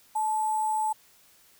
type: tone with sample-and-hold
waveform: sine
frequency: 867 Hz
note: A5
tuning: 26 cents flat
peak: -24 dBFS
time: 0.15-0.93 s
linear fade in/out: 10 ms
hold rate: 8820 Hz
effects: white hiss -59 dBFS RMS until 1.59 s